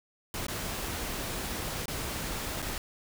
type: noise with dropouts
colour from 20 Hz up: pink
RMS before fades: -35 dBFS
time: 0.34-2.78 s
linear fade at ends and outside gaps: 1 ms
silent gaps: 0.467-0.483 / 1.857-1.881 / 2.62-2.625 s
effects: none